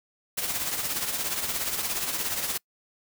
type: noise with tremolo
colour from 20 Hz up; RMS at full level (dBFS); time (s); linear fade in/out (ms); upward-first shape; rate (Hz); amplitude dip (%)
white; -27; 0.37-2.58; 10; triangle; 17; 60
effects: noise-tail reverb RT60 0.1 s tail -26 dB re dry